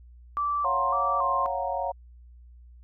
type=tone with vibrato; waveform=sine; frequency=1108.7 Hz; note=C#6; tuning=in tune; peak=-24 dBFS; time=0.37-1.46 s; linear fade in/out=0 ms; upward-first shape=square; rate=1.8 Hz; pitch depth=84 cents each way
type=chord; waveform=sine; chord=Gb major seventh; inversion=second; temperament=equal; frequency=554.4 / 698.5 / 740 / 932.3 Hz; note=Db5 / F5 / Gb5 / Bb5; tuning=0 / 0 / 0 / 0 cents; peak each=-32 dBFS; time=0.64-1.92 s; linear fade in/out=10 ms
effects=added 60 Hz sine -47 dBFS peak until 2.83 s